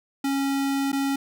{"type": "tone with dropouts", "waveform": "square", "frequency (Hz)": 275.3, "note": "C#4", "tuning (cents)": -12, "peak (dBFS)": -23, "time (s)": [0.24, 1.16], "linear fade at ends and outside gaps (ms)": 5, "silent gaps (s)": [0.919, 0.928], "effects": []}